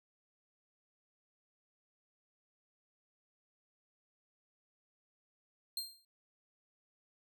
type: tone with exponential decay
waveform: sawtooth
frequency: 4188 Hz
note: C8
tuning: 1 cent sharp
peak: -31 dBFS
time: 5.77-6.05 s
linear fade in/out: 2 ms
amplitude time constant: 60 ms
effects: none